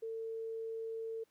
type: tone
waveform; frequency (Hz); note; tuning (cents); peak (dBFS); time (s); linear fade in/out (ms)
sine; 450; A4; +39; -38; 0.02-1.24; 10
effects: pink hiss -75 dBFS RMS until 1.3 s + high-pass 150 Hz 12 dB/octave